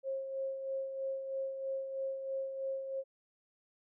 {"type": "tone with tremolo", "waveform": "sine", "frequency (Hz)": 537, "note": "C5", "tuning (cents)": 45, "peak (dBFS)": -33, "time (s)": [0.03, 3.04], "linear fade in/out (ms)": 50, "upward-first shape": "sine", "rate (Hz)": 3.1, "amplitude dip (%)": 50, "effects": []}